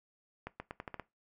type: accelerating click train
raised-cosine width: 0.5 ms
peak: -25 dBFS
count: 7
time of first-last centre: 0.47-0.997 s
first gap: 130 ms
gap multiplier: 0.84
effects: noise-tail reverb RT60 0.2 s tail -18 dB re dry